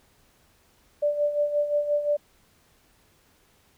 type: tone with tremolo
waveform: sine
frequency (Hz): 587.3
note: D5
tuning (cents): 0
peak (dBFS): -19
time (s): 1.02-2.17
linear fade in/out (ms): 10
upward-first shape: sine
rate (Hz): 5.7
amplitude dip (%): 65
effects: pink hiss -62 dBFS RMS until 3.77 s